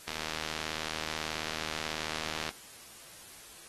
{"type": "click train", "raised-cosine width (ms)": 0.2, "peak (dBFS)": -17, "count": 190, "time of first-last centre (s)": [0.08, 2.491], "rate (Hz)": 78.4, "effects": ["white hiss -51 dBFS RMS until 3.68 s", "AAC 32 kbps"]}